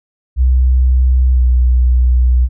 sine tone with pitch glide, 63.6 to 61.93 Hz, C2 to B1, -48 to +5 cents, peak -7 dBFS, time 0.36-2.49 s, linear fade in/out 50 ms, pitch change -47 cents, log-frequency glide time 1.33-1.41 s, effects none

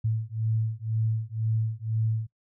sine beating tone pair, 110 / 112 Hz, A2 / A2, 0 / +31 cents, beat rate 2 Hz, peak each -28 dBFS, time 0.04-2.27 s, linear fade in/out 10 ms, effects noise-tail reverb RT60 0.1 s tail -22 dB re dry

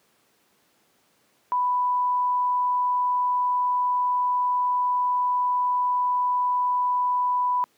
sine tone, 991 Hz, B5, 6 cents sharp, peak -20 dBFS, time 1.52-7.64 s, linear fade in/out 0 ms, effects pink hiss -64 dBFS RMS until 7.77 s + high-pass 200 Hz 12 dB/octave

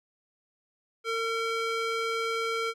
square tone with band-pass filter, 454.7 Hz, A#4, 43 cents flat, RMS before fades -30 dBFS, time 1.04-2.74 s, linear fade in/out 50 ms, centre 1900 Hz, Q 0.76, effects none

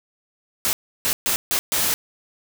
white noise bursts at uneven times, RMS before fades -21 dBFS, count 5, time 0.65-0.73 / 1.05-1.13 / 1.26-1.36 / 1.51-1.59 / 1.72-1.94 s, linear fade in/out 0 ms, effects none

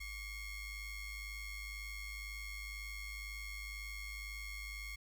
45% pulse ring-modulated tone, 1101 Hz, C#6, 12 cents flat, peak -40 dBFS, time 0-4.96 s, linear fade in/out 10 ms, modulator 1050 Hz, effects none

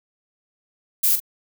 violet noise with echo, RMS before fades -18 dBFS, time 1.03-1.16 s, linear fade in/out 10 ms, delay 42 ms, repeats 1, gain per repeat -9 dB, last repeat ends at 1.202 s, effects none

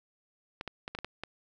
clicks, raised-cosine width 0.3 ms, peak -21 dBFS, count 7, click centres 0.611 / 0.677 / 0.879 / 0.95 / 0.988 / 1.046 / 1.236 s, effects none

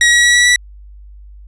sawtooth tone with pitch steps, 1905 / 1917.1 / 1929.4 / 1941.7 / 1954 Hz, A#6 / A#6 / B6 / B6 / B6, +37 / +48 / -41 / -30 / -19 cents, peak -4 dBFS, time 0.01-0.56 s, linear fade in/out 2 ms, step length 110 ms, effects added 50 Hz sine -34 dBFS peak until 1.47 s + resampled to 22050 Hz

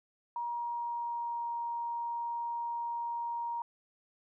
sine tone with pitch glide, 949 to 940.3 Hz, A#5 to A#5, +31 to +15 cents, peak -33 dBFS, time 0.36-3.62 s, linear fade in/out 2 ms, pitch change -16 cents, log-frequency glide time 0.52-1.53 s, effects none

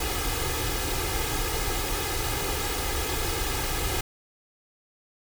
pink noise with comb filter, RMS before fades -28 dBFS, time 0-4.01 s, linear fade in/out 5 ms, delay 2.4 ms, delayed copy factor +0.75, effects none

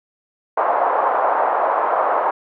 pink band-pass noise, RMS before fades -18 dBFS, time 0.57-2.31 s, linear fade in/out 5 ms, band 610 to 1100 Hz, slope 24 dB/octave, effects none

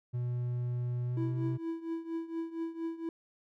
triangle tone with pitch glide, 122.3 to 128.75 Hz, B2 to C3, -16 to -28 cents, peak -29 dBFS, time 0.13-1.58 s, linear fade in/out 20 ms, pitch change +88 cents, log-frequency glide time 1.05-1.46 s
triangle tone with tremolo, 329.6 Hz, E4, in tune, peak -29 dBFS, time 1.17-3.09 s, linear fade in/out 2 ms, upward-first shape triangle, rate 4.3 Hz, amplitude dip 85%
effects none

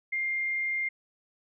sine tone, 2111 Hz, C7, 15 cents sharp, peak -27 dBFS, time 0.12-0.89 s, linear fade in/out 10 ms, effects none

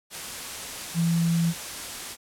sine tone in noise, 167.7 Hz, E3, 30 cents sharp, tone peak -20 dBFS, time 0.94-1.54 s, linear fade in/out 50 ms, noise white, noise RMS -35 dBFS, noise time 0.1-2.17 s, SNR +12 dB, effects low-pass 11000 Hz 12 dB/octave

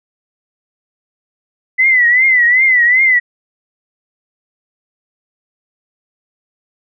sine tone with vibrato, 2001 Hz, B6, 22 cents sharp, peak -7 dBFS, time 1.78-3.2 s, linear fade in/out 20 ms, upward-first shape triangle, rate 2.6 Hz, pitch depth 120 cents each way, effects none

